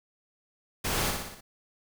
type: noise with echo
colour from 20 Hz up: pink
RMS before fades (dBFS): -30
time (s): 0.84-1.11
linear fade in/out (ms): 10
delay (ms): 60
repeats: 5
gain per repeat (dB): -4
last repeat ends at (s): 1.41
effects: none